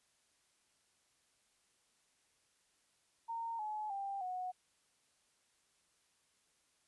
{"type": "tone with pitch steps", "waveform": "sine", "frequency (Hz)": [919, 852.5, 790.8, 733.6], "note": ["A#5", "G#5", "G5", "F#5"], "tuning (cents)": [-25, 45, 15, -15], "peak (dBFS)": -38, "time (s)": [3.28, 4.52], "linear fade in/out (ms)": 20, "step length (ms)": 310, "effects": ["white hiss -75 dBFS RMS until 6.87 s", "resampled to 24000 Hz"]}